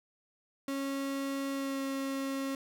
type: tone with pitch glide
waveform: 35% pulse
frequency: 274.5 to 271.5 Hz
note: C#4 to C#4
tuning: -17 to -36 cents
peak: -31 dBFS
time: 0.68-2.55 s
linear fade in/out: 2 ms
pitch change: -19 cents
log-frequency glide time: 1.53-1.82 s
effects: none